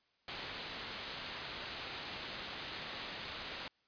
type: low-pass noise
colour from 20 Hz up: white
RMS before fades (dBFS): -45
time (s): 0.28-3.68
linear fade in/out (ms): 2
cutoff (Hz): 4500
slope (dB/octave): 48
effects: white hiss -75 dBFS RMS until 3.87 s + resampled to 11025 Hz